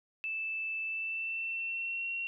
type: tone with pitch glide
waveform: sine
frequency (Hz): 2637 to 2735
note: E7 to F7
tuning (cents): 0 to -37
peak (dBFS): -33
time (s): 0.24-2.27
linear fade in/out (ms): 0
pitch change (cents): +63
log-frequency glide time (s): 0.84-2.1
effects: none